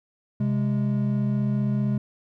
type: tone pair together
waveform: triangle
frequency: 130.81 / 206.3 Hz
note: C3 / G#3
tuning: 0 / -11 cents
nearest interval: minor sixth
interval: 789 cents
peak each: -22 dBFS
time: 0.4-1.98 s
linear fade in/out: 5 ms
effects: none